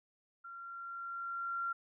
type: tone with level ramp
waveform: sine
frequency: 1376 Hz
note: F6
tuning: 26 cents flat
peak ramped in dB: -46 to -33 dBFS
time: 0.44-1.73 s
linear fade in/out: 10 ms
effects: none